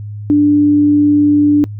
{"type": "tone", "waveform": "sine", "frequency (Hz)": 293.6, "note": "D4", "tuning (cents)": 0, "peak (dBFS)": -6, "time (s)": [0.3, 1.64], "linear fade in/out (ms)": 0, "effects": ["noise-tail reverb RT60 0.1 s tail -23 dB re dry", "added 104 Hz sine -23 dBFS peak until 1.79 s"]}